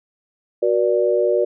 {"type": "chord", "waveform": "sine", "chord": "Gb augmented", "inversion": "none", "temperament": "equal with one note detuned", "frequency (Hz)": [370, 478.2, 587.3], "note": ["Gb4", "Bb4", "D5"], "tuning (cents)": [0, 44, 0], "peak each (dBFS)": -19, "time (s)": [0.62, 1.45], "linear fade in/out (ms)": 10, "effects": []}